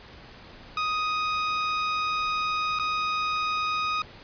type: tone with dropouts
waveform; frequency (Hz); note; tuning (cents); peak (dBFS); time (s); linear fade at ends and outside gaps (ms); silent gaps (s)
sawtooth; 1249; D#6; +6; -21; 0.77-4.02; 2; 2.789-2.796
effects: pink hiss -47 dBFS RMS until 4.23 s + resampled to 11025 Hz